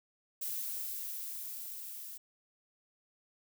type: noise with level ramp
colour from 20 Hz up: violet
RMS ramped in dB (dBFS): -37 to -46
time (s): 0.41-2.18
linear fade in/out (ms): 10
effects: none